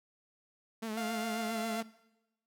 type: tone with vibrato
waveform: sawtooth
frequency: 220 Hz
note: A3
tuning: in tune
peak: -32 dBFS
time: 0.82-1.83 s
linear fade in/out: 10 ms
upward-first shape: triangle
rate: 7.4 Hz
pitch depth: 65 cents each way
type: tone with pitch glide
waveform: sawtooth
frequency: 698.5 to 687.7 Hz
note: F5 to F5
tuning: 0 to -27 cents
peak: -33 dBFS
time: 0.97-1.81 s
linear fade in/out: 5 ms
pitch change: -27 cents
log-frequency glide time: 1.43-1.55 s
effects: noise-tail reverb RT60 0.9 s tail -19 dB re dry